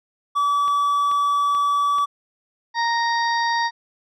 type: tone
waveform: triangle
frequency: 1148 Hz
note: D6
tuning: 40 cents flat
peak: -15 dBFS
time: 0.35-2.06 s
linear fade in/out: 20 ms
type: click train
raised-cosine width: 0.3 ms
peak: -22 dBFS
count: 4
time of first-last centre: 0.68-1.984 s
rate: 2.3 Hz
type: harmonic tone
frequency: 932.3 Hz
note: A#5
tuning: in tune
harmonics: 1 / 2 / 4 / 5 / 6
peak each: -20 / -24 / -32 / -31 / -37 dBFS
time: 2.74-3.71 s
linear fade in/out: 50 ms
effects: none